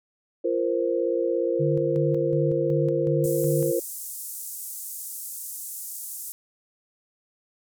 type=chord; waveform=sine; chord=F suspended fourth; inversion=none; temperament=equal with one note detuned; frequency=344.2 / 466.2 / 523.3 Hz; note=F4 / Bb4 / C5; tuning=-25 / 0 / 0 cents; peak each=-26 dBFS; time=0.44-3.8 s; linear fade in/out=10 ms
type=tone with tremolo; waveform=sine; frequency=147.9 Hz; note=D3; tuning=13 cents sharp; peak=-23 dBFS; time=1.59-3.72 s; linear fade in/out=20 ms; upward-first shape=square; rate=2.7 Hz; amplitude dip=50%
type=band-pass noise; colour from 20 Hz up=white; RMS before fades=-36 dBFS; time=3.24-6.32 s; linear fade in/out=0 ms; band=7300 to 15000 Hz; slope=24 dB/octave
effects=none